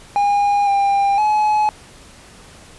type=tone with pitch steps; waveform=triangle; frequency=813 / 798 / 849 Hz; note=G#5 / G5 / G#5; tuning=-37 / +31 / +38 cents; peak=-11 dBFS; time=0.16-1.69 s; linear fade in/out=0 ms; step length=510 ms; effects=pink hiss -43 dBFS RMS until 2.78 s + resampled to 24000 Hz